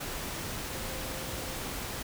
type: tone in noise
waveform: sine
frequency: 523.3 Hz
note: C5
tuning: in tune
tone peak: -45 dBFS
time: 0.75-1.59 s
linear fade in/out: 10 ms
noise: pink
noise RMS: -37 dBFS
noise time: 0-2.03 s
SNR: -11 dB
effects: none